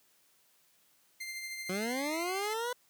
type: tone with tremolo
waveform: sawtooth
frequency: 2093 Hz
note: C7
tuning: in tune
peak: -34 dBFS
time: 1.2-2.54 s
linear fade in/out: 10 ms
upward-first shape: sine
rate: 13 Hz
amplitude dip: 35%
type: linear sweep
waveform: 20% pulse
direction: up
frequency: 177.9 to 500 Hz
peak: -28 dBFS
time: 1.69-2.73 s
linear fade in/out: 5 ms
effects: white hiss -68 dBFS RMS until 2.89 s + high-pass 100 Hz 12 dB/octave